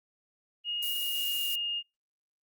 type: tone with pitch glide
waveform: sine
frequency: 2863 to 2837 Hz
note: F7 to F7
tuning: +42 to +27 cents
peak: -30 dBFS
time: 0.64-1.83 s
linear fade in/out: 50 ms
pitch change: -15 cents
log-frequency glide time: 0.91-1.69 s
type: noise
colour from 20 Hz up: violet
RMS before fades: -35 dBFS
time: 0.82-1.56 s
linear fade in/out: 10 ms
effects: noise-tail reverb RT60 0.2 s tail -25 dB re dry + Opus 32 kbps